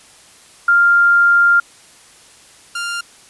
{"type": "tone pair in turn", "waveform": ["sine", "sawtooth"], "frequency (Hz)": [1396.9, 1396.9], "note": ["F6", "F6"], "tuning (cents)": [0, 0], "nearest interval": "unison", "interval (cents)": 0, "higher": "neither", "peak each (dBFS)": [-8, -17], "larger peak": "first", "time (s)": [[0.68, 1.6], [2.75, 3.01]], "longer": "first", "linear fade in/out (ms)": 5, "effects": ["white hiss -45 dBFS RMS until 3.29 s", "resampled to 24000 Hz"]}